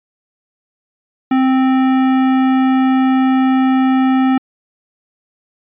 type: tone with hard clipping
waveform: sine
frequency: 261.7 Hz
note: C4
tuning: in tune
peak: -12 dBFS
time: 1.31-4.38 s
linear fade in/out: 5 ms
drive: 15 dB
effects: resampled to 8000 Hz